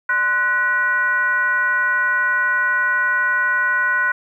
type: tone with frequency modulation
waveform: sine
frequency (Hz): 1480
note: F#6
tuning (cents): 0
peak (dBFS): -15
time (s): 0.09-4.12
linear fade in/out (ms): 5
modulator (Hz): 444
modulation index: 0.75
effects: 9-bit